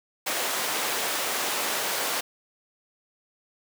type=high-pass noise; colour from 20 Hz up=pink; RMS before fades=-28 dBFS; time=0.26-2.21 s; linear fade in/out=10 ms; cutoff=520 Hz; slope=12 dB/octave; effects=none